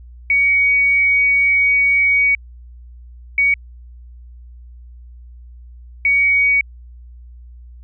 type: tone bursts at uneven times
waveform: sine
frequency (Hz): 2249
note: C#7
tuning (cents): +24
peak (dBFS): -11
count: 3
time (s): 0.3-2.35 / 3.38-3.54 / 6.05-6.61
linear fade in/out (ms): 2
effects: added 60 Hz sine -36 dBFS peak until 7.83 s